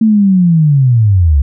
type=linear sweep; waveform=sine; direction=down; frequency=225.2 to 65.41 Hz; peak=-5 dBFS; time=0.01-1.42 s; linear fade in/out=5 ms; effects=none